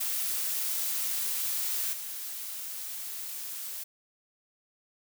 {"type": "noise with level steps", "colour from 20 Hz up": "blue", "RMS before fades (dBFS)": [-31, -38], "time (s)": [0, 3.84], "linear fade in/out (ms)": 10, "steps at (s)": 1.93, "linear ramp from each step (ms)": 2, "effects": []}